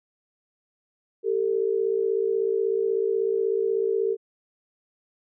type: tone pair together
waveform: sine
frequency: 392.6 / 448.9 Hz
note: G4 / A4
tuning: +3 / +35 cents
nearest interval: major second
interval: 232 cents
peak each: -24 dBFS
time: 1.23-4.17 s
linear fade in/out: 50 ms
effects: none